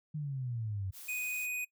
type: exponential sweep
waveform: sine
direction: down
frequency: 155.56 to 92.5 Hz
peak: -34 dBFS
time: 0.14-0.91 s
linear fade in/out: 10 ms
type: noise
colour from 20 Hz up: blue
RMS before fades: -48 dBFS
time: 0.92-1.49 s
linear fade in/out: 50 ms
type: tone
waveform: square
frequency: 2489 Hz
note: D#7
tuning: in tune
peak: -35 dBFS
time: 1.08-1.65 s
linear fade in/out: 10 ms
effects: noise-tail reverb RT60 0.1 s tail -21 dB re dry